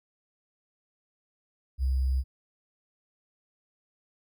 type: tone with sample-and-hold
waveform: sine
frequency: 65.41 Hz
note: C2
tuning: in tune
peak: -23 dBFS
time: 1.78-2.24 s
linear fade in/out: 50 ms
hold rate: 4900 Hz
effects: none